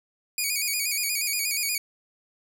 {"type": "tone with vibrato", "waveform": "10% pulse", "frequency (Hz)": 2349, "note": "D7", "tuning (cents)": 0, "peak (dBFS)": -16, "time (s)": [0.38, 1.78], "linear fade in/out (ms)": 2, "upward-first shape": "square", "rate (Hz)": 8.4, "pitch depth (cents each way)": 72, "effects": []}